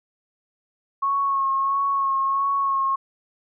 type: tone with vibrato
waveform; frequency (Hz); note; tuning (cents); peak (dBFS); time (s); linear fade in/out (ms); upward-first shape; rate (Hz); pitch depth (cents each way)
sine; 1096; C#6; -20; -19; 1.02-2.96; 10; sine; 1.5; 24
effects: none